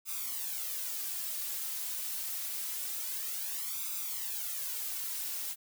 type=noise with flanger; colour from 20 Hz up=blue; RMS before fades=-37 dBFS; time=0.05-5.56 s; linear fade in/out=50 ms; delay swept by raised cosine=0.81 to 4.01 ms; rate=0.26 Hz; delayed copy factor=+0.8; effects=none